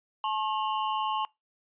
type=ring-modulated tone; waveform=square; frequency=972 Hz; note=B5; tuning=28 cents flat; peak=-25 dBFS; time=0.24-1.25 s; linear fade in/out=0 ms; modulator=108 Hz; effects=noise-tail reverb RT60 0.2 s tail -23 dB re dry + resampled to 8000 Hz